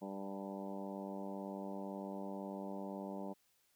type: harmonic tone with a mistuned harmonic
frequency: 98 Hz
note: G2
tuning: in tune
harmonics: 2 / 3 / 4 / 5 / 6 / 7 / 8 / 9 / 10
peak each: -45 / -49 / -51 / -53 / -49 / -56 / -55 / -53 / -59 dBFS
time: 0.01-3.34 s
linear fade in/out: 20 ms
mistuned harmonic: 7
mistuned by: +26 cents
effects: white hiss -75 dBFS RMS until 3.75 s